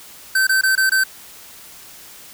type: tone bursts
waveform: square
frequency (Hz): 1544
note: G6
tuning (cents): -27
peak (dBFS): -14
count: 5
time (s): 0.35-1.038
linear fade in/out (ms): 5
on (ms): 120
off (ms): 22
effects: white hiss -41 dBFS RMS until 2.33 s